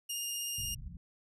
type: tone with vibrato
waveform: 15% pulse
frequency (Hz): 2826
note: F7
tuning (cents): +20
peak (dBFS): -28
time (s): 0.09-0.75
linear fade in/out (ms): 10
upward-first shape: sine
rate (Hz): 16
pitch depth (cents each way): 10
type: low-pass noise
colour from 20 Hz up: pink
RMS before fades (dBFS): -44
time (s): 0.58-0.97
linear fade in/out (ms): 2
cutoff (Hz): 190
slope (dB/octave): 48
effects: none